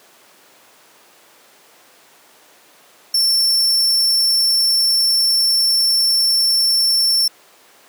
40% pulse tone, 5410 Hz, E8, 44 cents sharp, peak -12 dBFS, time 3.14-7.28 s, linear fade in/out 5 ms, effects pink hiss -48 dBFS RMS until 7.88 s + high-pass 400 Hz 12 dB/octave

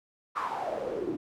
pink noise with band-pass filter sweep, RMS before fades -33 dBFS, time 0.35-1.17 s, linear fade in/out 20 ms, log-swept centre 1200 to 300 Hz, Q 6, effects none

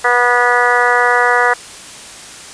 harmonic tone, 243.9 Hz, B3, 21 cents flat, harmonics 2 / 3 / 4 / 5 / 6 / 7 / 8, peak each -17 / -17 / -17 / -17 / -17 / -17 / -17 dBFS, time 0.04-1.54 s, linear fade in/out 10 ms, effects white hiss -33 dBFS RMS until 2.53 s + resampled to 22050 Hz

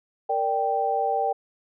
sine chord, G minor, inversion first, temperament equal with one note detuned, 462.4 / 587.3 / 784 Hz, Bb4 / D5 / G5, -14 / 0 / 0 cents, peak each -28 / -29 / -23 dBFS, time 0.29-1.33 s, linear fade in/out 10 ms, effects none

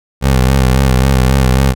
20% pulse tone with vibrato, 65.41 Hz, C2, in tune, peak -3 dBFS, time 0.21-1.75 s, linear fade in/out 50 ms, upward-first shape sine, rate 3.7 Hz, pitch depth 66 cents each way, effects none

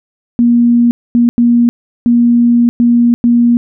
sine tone bursts at uneven times, 237.9 Hz, A#3, 35 cents sharp, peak -5 dBFS, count 6, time 0.39-0.91 / 1.15-1.29 / 1.38-1.69 / 2.06-2.69 / 2.8-3.14 / 3.24-3.57 s, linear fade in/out 0 ms, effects none

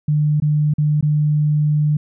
sine tone with dropouts, 150 Hz, D3, 37 cents sharp, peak -13 dBFS, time 0.08-1.97 s, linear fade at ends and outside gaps 5 ms, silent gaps 0.401-0.421 / 0.738-0.782 / 1.01-1.026 s, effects none

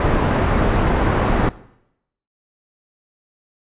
pink low-pass noise, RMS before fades -17 dBFS, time 0-1.49 s, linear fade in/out 2 ms, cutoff 1400 Hz, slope 12 dB/octave, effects noise-tail reverb RT60 0.8 s tail -19 dB re dry + resampled to 8000 Hz

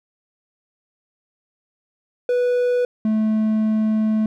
triangle tone pair in turn, 491.9 / 217.2 Hz, B4 / A3, -7 / -22 cents, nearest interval octave + major second, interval 1415 cents, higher first, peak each -14 dBFS, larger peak neither, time 2.29-2.85 / 3.05-4.26 s, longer second, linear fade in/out 2 ms, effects none

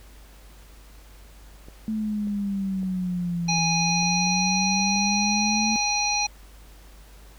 clicks, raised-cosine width 2 ms, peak -31 dBFS, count 10, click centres 1.685 / 2.272 / 2.831 / 3.535 / 3.584 / 3.894 / 4.027 / 4.272 / 4.796 / 4.96 s
sine exponential two-way sweep, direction down then up, 220 to 164.81 to 220 Hz, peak -24 dBFS, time 1.88-5.76 s, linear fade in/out 0 ms, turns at 3.64 s
harmonic tone, 826 Hz, G#5, 10 cents flat, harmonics 1 / 3 / 5 / 7, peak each -27 / -27 / -27 / -27 dBFS, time 3.48-6.27 s, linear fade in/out 10 ms
effects added 50 Hz sine -46 dBFS peak until 7.38 s + pink hiss -53 dBFS RMS until 7.38 s

